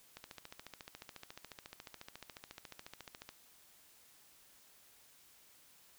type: click train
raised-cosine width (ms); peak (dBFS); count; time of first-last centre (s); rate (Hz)
0.2; -30; 45; 0.17-3.291; 14.1
effects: white hiss -64 dBFS RMS until 5.98 s